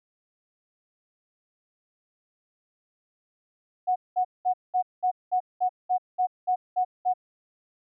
sine tone bursts, 734 Hz, F#5, 14 cents flat, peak -20 dBFS, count 12, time 3.87-7.138 s, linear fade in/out 20 ms, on 89 ms, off 200 ms, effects none

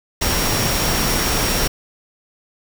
sine tone in noise, 5588 Hz, F8, in tune, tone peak -26 dBFS, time 0.21-1.68 s, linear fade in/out 10 ms, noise pink, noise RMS -19 dBFS, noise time 0.21-1.68 s, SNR -10 dB, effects none

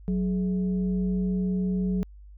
sine tone with frequency modulation, 185 Hz, F#3, in tune, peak -23 dBFS, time 0.08-2.03 s, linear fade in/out 0 ms, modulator 236 Hz, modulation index 0.48, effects added 50 Hz sine -44 dBFS peak until 2.37 s

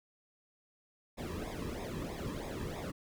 brown noise with flanger, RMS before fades -40 dBFS, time 1.17-2.92 s, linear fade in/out 20 ms, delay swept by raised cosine 0.67 to 1.41 ms, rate 3.1 Hz, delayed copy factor -0.85, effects none

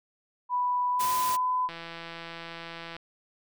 sine tone with pitch glide, 987.8 to 1006.2 Hz, B5 to B5, 0 to +32 cents, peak -24 dBFS, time 0.49-1.7 s, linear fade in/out 50 ms, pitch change +32 cents, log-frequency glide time 0.91-1.11 s
white noise, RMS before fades -34 dBFS, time 0.99-1.37 s, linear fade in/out 20 ms
click train, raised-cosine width 0.3 ms, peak -24 dBFS, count 214, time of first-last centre 1.69-2.965 s, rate 167 Hz
effects none

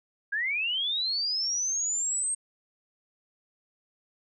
sine linear sweep, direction up, 1590 to 8480 Hz, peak -26 dBFS, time 0.32-2.35 s, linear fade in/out 10 ms, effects none

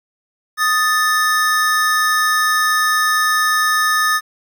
square tone pair together, 1244.5 / 1760 Hz, D#6 / A6, 0 / 0 cents, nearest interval tritone, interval 600 cents, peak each -17 dBFS, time 0.57-4.21 s, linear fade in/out 50 ms, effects 8-bit

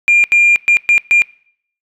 sine tone bursts at uneven times, 2400 Hz, D7, 37 cents sharp, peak -5 dBFS, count 5, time 0.08-0.24 / 0.32-0.56 / 0.68-0.77 / 0.89-0.98 / 1.11-1.22 s, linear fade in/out 0 ms, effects noise-tail reverb RT60 0.6 s tail -23 dB re dry + tanh soft clip ceiling -3 dBFS

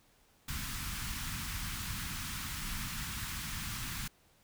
pink band-stop noise, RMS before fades -39 dBFS, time 0.48-4.08 s, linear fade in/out 5 ms, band 230 to 1100 Hz, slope 24 dB/octave, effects pink hiss -67 dBFS RMS until 4.43 s

